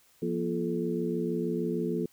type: harmonic tone with a mistuned harmonic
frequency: 86.6 Hz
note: F2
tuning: 14 cents flat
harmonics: 2 / 3 / 4 / 5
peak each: -33 / -33 / -33 / -33 dBFS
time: 0.22-2.06 s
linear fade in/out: 5 ms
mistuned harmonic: 3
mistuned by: -140 cents
effects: white hiss -63 dBFS RMS until 2.12 s